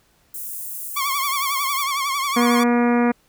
white high-pass noise, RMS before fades -31 dBFS, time 0.34-1.84 s, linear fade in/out 5 ms, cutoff 8600 Hz, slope 24 dB/octave
sawtooth tone with vibrato, 1108.7 Hz, C#6, in tune, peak -17 dBFS, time 0.96-2.64 s, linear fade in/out 10 ms, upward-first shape triangle, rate 11 Hz, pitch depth 100 cents each way
harmonic tone, 240 Hz, B3, 49 cents flat, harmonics 1 / 2 / 3 / 4 / 5 / 6 / 7 / 8 / 9 / 10, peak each -16 / -22 / -26 / -28 / -30 / -32 / -33 / -34 / -35 / -36 dBFS, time 2.36-3.12 s, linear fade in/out 10 ms
effects pink hiss -60 dBFS RMS until 3.28 s

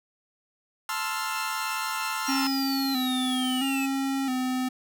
sawtooth chord, F major seventh, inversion first, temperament equal, 880 / 1046.5 / 1318.5 / 1396.9 Hz, A5 / C6 / E6 / F6, 0 / 0 / 0 / 0 cents, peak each -30 dBFS, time 0.89-2.47 s, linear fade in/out 2 ms
square exponential sweep, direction down, 5700 to 2534 Hz, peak -31 dBFS, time 2.26-3.87 s, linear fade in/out 20 ms
square tone with vibrato, 263.2 Hz, C4, 10 cents sharp, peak -26 dBFS, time 2.28-4.69 s, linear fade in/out 10 ms, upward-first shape square, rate 0.75 Hz, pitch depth 50 cents each way
effects none

